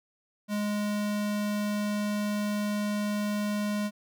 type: tone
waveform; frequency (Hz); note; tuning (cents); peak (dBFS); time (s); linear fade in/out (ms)
square; 207.7; G#3; 0; -28; 0.48-3.91; 50
effects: none